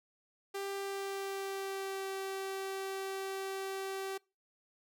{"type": "tone with pitch glide", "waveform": "sawtooth", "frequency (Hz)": [394.7, 386.6], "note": ["G4", "G4"], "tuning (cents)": [12, -24], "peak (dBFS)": -33, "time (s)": [0.54, 4.18], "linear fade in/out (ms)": 10, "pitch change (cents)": -36, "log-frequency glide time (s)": [0.75, 2.1], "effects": ["noise-tail reverb RT60 0.3 s tail -25 dB re dry"]}